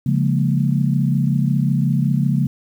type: chord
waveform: sine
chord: Bb minor seventh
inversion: first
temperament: equal with one note detuned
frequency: 140.12 / 174.61 / 207.7 / 233.1 Hz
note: Db3 / F3 / Ab3 / Bb3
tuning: +19 / 0 / 0 / 0 cents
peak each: -17 / -21 / -23 / -23 dBFS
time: 0.06-2.47 s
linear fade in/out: 5 ms
effects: 8-bit